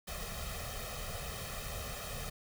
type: noise with comb filter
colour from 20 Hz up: pink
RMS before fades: -41 dBFS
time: 0.07-2.3 s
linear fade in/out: 10 ms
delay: 1.6 ms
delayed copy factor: +0.9
effects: none